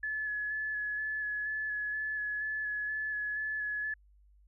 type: tone with vibrato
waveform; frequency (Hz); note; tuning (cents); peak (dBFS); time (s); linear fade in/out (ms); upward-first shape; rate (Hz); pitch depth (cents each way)
sine; 1711; A6; -49; -32; 0.03-3.94; 5; square; 2.1; 14
effects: added 50 Hz sine -59 dBFS peak until 4.47 s